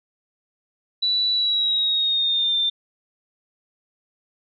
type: tone with pitch glide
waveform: sine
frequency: 3951 to 3581 Hz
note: B7 to A7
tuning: 0 to +30 cents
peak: -18 dBFS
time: 1.02-2.7 s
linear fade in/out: 10 ms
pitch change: -170 cents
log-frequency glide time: 1.33-2.57 s
effects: none